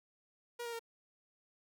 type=tone with pitch steps; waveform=sawtooth; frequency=477.3 / 469.1 / 461 Hz; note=A#4 / A#4 / A#4; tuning=+41 / +11 / -19 cents; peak=-36 dBFS; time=0.59-0.794 s; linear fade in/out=10 ms; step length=68 ms; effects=none